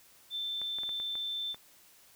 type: tone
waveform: sine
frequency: 3547 Hz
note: A7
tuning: 13 cents sharp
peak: -33 dBFS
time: 0.3-1.56 s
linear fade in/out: 50 ms
type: clicks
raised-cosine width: 0.5 ms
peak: -33 dBFS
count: 7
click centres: 0.616 / 0.786 / 0.834 / 0.892 / 1 / 1.154 / 1.545 s
effects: white hiss -60 dBFS RMS until 2.15 s